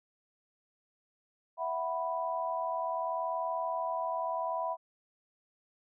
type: chord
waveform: sine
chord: E suspended second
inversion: none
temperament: equal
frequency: 659.3 / 740 / 987.8 Hz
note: E5 / F#5 / B5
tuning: 0 / 0 / 0 cents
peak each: -35 / -38 / -34 dBFS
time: 1.57-4.77 s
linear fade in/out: 50 ms
effects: none